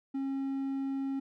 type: tone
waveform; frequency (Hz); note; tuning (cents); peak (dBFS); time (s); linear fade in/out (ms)
triangle; 271.4; C#4; -36; -29; 0.14-1.2; 10
effects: none